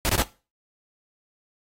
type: noise bursts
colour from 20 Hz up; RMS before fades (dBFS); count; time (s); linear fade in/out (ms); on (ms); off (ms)
pink; -22; 3; 0.05-0.221; 0; 43; 21
effects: noise-tail reverb RT60 0.3 s tail -17 dB re dry + AAC 48 kbps